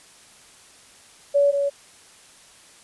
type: tone pair in turn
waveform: sine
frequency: 568 / 563.8 Hz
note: C#5 / C#5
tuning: +42 / +29 cents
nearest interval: unison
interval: 13 cents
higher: first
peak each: -14 / -19 dBFS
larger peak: first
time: 1.34-1.52 / 1.52-1.7 s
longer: neither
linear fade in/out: 20 ms
effects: white hiss -50 dBFS RMS until 2.83 s + resampled to 24000 Hz